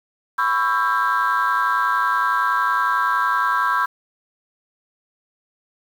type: chord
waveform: sine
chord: C# half-diminished seventh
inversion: third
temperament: just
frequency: 997.9 / 1108.7 / 1330.5 / 1596.6 Hz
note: B5 / C#6 / E6 / G6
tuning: +18 / 0 / +16 / +31 cents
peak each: -21 dBFS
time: 0.38-3.86 s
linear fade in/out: 10 ms
effects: tanh soft clip ceiling -11 dBFS + 7-bit